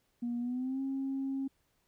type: tone with pitch glide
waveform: sine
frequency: 239.1 to 269.9 Hz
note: A#3 to C#4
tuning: +44 to -46 cents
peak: -31 dBFS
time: 0.22-1.48 s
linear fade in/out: 10 ms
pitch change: +210 cents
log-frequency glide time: 0.39-0.81 s
effects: tanh soft clip ceiling -28 dBFS + pink hiss -75 dBFS RMS until 1.87 s